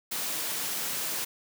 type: high-pass noise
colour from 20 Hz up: white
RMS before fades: -32 dBFS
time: 0.11-1.25 s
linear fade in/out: 10 ms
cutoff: 130 Hz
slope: 24 dB/octave
effects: none